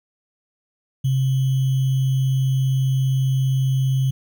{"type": "tone with sample-and-hold", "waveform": "sine", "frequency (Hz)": 132.5, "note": "C3", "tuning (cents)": 22, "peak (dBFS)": -16, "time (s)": [1.04, 4.11], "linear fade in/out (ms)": 10, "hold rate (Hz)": 3150, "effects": []}